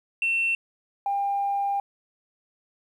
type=tone pair in turn; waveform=sine; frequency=2700 / 799.7 Hz; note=E7 / G5; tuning=+41 / +34 cents; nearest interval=octave + major sixth; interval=2107 cents; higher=first; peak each=-20 / -22 dBFS; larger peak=first; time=0.22-0.55 / 1.06-1.8 s; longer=second; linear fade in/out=2 ms; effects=tanh soft clip ceiling -18 dBFS + 10-bit